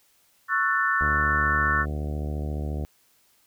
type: chord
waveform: sine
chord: F# minor seventh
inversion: second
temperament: just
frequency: 1110 / 1332 / 1480 / 1776 Hz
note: C#6 / E6 / F#6 / A6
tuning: +2 / +18 / 0 / +16 cents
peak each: -27 / -27 / -26 / -25 dBFS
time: 0.48-1.86 s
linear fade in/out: 50 ms
type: harmonic tone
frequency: 74.4 Hz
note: D2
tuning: 23 cents sharp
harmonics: 1 / 2 / 3 / 4 / 5 / 6 / 7 / 8 / 9 / 10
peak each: -28 / -34 / -38 / -40 / -42 / -44 / -45 / -46 / -47 / -48 dBFS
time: 1.01-2.85 s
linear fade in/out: 0 ms
effects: white hiss -63 dBFS RMS until 3.46 s